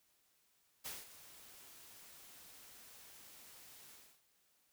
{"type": "noise with ADSR envelope", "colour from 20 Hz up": "white", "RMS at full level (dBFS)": -44, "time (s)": [0.84, 4.22], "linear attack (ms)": 20, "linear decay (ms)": 190, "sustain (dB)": -14, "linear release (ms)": 300, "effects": ["white hiss -75 dBFS RMS until 4.72 s"]}